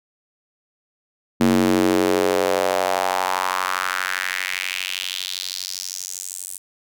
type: tone with high-pass filter sweep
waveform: square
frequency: 46.25 Hz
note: F#1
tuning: in tune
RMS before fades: -22 dBFS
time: 1.4-6.58 s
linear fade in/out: 10 ms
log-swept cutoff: 230 to 9100 Hz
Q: 2.9
effects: none